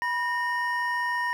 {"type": "tone pair together", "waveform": "triangle", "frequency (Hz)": [976, 1842.4], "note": ["B5", "A#6"], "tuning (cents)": [-21, -21], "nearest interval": "major seventh", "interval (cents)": 1100, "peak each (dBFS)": -26, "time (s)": [0.02, 1.33], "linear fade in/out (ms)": 0, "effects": []}